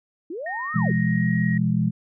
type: linear two-way sweep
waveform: sine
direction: up then down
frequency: 298.5 to 1318.5 to 298.5 Hz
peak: -29 dBFS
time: 0.3-0.92 s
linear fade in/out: 5 ms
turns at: 0.76 s
type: tone with pitch glide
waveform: sine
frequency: 1847 to 1889.1 Hz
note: A#6 to A#6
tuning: -16 to +23 cents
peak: -29 dBFS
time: 0.46-1.58 s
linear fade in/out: 5 ms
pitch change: +39 cents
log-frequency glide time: 0.63-1.34 s
type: chord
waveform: sine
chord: E major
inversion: second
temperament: equal with one note detuned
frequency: 123.47 / 169.06 / 207.7 Hz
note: B2 / E3 / G#3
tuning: 0 / +44 / 0 cents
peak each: -24 / -22 / -23 dBFS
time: 0.74-1.91 s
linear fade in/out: 20 ms
effects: none